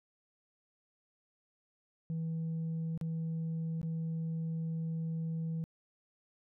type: tone with dropouts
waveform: sine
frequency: 162.7 Hz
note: E3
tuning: 22 cents flat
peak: -31 dBFS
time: 2.1-5.64 s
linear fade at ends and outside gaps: 0 ms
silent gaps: 2.976-3.012 / 3.815-3.83 s
effects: tanh soft clip ceiling -32 dBFS